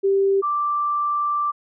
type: tone pair in turn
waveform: sine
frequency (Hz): 392 / 1174.7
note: G4 / D6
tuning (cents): 0 / 0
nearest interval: octave + perfect fifth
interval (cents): 1900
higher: second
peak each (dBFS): -15 / -19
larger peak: first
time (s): 0.03-0.42 / 0.42-1.52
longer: second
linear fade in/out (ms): 20
effects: none